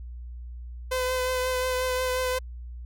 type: tone with vibrato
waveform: sawtooth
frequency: 509 Hz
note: C5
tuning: 48 cents flat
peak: -21 dBFS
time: 0.91-2.39 s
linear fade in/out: 10 ms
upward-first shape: triangle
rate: 5.6 Hz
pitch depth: 20 cents each way
effects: added 60 Hz sine -36 dBFS peak until 2.85 s

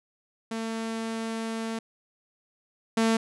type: tone pair in turn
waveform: sawtooth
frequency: 225.2 / 225.2 Hz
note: A3 / A3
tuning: +40 / +40 cents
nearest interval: unison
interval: 0 cents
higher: neither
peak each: -26 / -17 dBFS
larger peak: second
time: 0.51-1.79 / 2.97-3.17 s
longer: first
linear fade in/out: 5 ms
effects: resampled to 24000 Hz

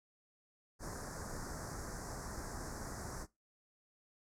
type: band-stop noise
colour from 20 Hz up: pink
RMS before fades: -44 dBFS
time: 0.79-3.27 s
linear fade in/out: 50 ms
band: 1800 to 5100 Hz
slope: 48 dB/octave
effects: noise-tail reverb RT60 0.2 s tail -19 dB re dry + low-pass 9000 Hz 12 dB/octave

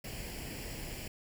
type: noise with comb filter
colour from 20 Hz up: pink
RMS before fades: -42 dBFS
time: 0.04-1.08 s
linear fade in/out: 5 ms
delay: 0.4 ms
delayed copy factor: +0.65
effects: none

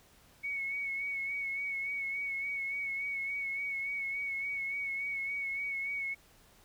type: tone with vibrato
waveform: sine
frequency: 2217 Hz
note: C#7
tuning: in tune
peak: -33 dBFS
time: 0.43-6.15 s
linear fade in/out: 20 ms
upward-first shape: sine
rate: 3.5 Hz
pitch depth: 33 cents each way
effects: pink hiss -62 dBFS RMS until 6.64 s

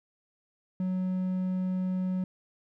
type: tone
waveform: triangle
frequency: 185 Hz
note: F#3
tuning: in tune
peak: -25 dBFS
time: 0.8-2.24 s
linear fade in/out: 2 ms
effects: none

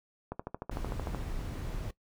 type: click train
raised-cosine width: 1 ms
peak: -22 dBFS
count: 12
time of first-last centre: 0.32-1.147 s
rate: 13.3 Hz
type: noise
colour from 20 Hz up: brown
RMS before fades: -37 dBFS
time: 0.71-1.91 s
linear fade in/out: 5 ms
effects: noise-tail reverb RT60 0.1 s tail -18 dB re dry

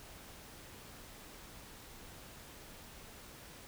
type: silence
effects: pink hiss -53 dBFS RMS until 3.67 s

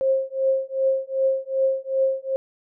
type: tone with tremolo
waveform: sine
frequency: 533 Hz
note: C5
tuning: 32 cents sharp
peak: -15 dBFS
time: 0.01-2.36 s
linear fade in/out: 0 ms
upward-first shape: triangle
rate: 2.6 Hz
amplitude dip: 100%
effects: none

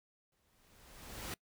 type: noise with exponential growth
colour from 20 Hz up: pink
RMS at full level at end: -40 dBFS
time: 0.32-1.34 s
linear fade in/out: 2 ms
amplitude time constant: 220 ms
effects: noise-tail reverb RT60 0.1 s tail -24 dB re dry

